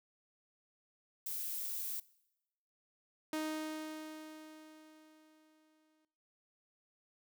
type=noise; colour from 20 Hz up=violet; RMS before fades=-40 dBFS; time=1.26-2 s; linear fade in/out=5 ms
type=tone with exponential decay; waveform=sawtooth; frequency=311.1 Hz; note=D#4; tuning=in tune; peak=-31 dBFS; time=3.33-6.05 s; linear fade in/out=2 ms; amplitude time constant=590 ms
effects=noise-tail reverb RT60 0.9 s tail -22 dB re dry